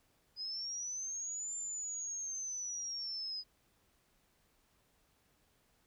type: linear two-way sweep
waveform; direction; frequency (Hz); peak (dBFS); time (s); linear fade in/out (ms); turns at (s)
sine; up then down; 4971 to 7230 to 4971; -38; 0.36-3.44; 50; 1.56
effects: pink hiss -73 dBFS RMS until 5.86 s